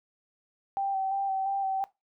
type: tone with vibrato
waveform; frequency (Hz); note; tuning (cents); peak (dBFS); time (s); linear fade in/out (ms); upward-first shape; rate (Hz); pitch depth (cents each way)
sine; 778; G5; -13; -26; 0.77-1.84; 0; square; 2.9; 20
effects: noise-tail reverb RT60 0.2 s tail -18 dB re dry